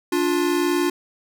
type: tone pair together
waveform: square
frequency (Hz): 292.2 / 352.5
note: D4 / F4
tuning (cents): -9 / +16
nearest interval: minor third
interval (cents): 325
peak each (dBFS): -23 / -21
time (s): 0.12-0.9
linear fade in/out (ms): 5
effects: none